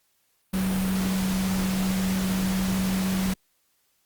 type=tone in noise; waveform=sine; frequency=188.8 Hz; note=F#3; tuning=35 cents sharp; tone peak=-23 dBFS; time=0.53-3.34 s; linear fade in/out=10 ms; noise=pink; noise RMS=-32 dBFS; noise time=0.53-3.34 s; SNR=+6 dB; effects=white hiss -69 dBFS RMS until 4.05 s + Opus 48 kbps